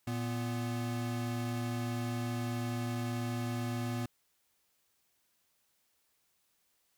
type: tone pair together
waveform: square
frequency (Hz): 116.54 / 244.7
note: A#2 / B3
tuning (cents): 0 / -16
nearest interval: octave + minor second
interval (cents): 1284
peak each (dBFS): -36 / -38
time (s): 0.07-4.06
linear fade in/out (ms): 5
effects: white hiss -75 dBFS RMS until 6.97 s